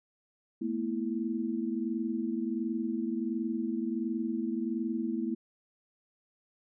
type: chord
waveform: sine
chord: A suspended second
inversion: none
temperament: equal with one note detuned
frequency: 220 / 241.4 / 329.6 Hz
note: A3 / B3 / E4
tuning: 0 / -39 / 0 cents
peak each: -34 dBFS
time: 0.61-5.35 s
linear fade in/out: 10 ms
effects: none